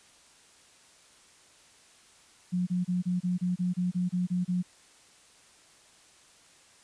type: tone bursts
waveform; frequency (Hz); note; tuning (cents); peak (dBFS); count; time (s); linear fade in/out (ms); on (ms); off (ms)
sine; 179.6; F3; +49; -25; 12; 2.52-4.628; 20; 150; 28
effects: white hiss -58 dBFS RMS until 6.83 s + resampled to 22050 Hz